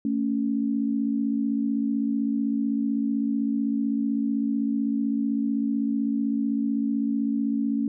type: tone pair together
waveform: sine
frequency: 223.3 / 279.1 Hz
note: A3 / C#4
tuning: +26 / +12 cents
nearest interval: major third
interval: 386 cents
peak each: -25 / -25 dBFS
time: 0.05-7.88 s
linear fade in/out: 2 ms
effects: none